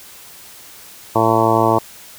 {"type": "harmonic tone", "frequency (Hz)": 112.1, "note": "A2", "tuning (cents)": 33, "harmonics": [1, 2, 3, 4, 5, 6, 7, 8, 9, 10], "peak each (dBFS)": [-22, -24, -19, -21, -22, -19, -24, -18, -22, -22], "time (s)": [1.15, 1.79], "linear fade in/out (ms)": 10, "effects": ["white hiss -40 dBFS RMS until 2.18 s"]}